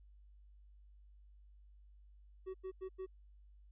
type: tone bursts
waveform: triangle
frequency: 377 Hz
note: F#4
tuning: 32 cents sharp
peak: -39 dBFS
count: 4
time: 2.46-3.065 s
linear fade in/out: 20 ms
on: 83 ms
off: 91 ms
effects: added 50 Hz sine -58 dBFS peak until 3.71 s + resampled to 8000 Hz